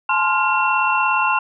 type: tone cluster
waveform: sine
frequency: 852 / 889 / 1044 / 1405 / 2719 Hz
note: G#5 / A5 / C6 / F6 / F7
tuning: +44 / +18 / -4 / +10 / -47 cents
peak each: -22 / -28 / -19 / -22 / -21 dBFS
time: 0.09-1.39 s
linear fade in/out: 5 ms
effects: none